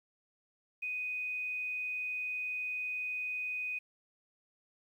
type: tone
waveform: sine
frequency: 2494 Hz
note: D#7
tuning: 3 cents sharp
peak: -34 dBFS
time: 0.82-3.79 s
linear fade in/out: 10 ms
effects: 11-bit